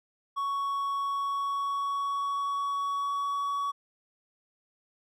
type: tone with pitch glide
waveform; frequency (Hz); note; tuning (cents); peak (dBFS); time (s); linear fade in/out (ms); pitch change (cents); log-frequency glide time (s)
triangle; 1114 to 1128.2; C#6 to C#6; +8 to +30; -26; 0.36-3.72; 20; +22; 0.96-3.42
effects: none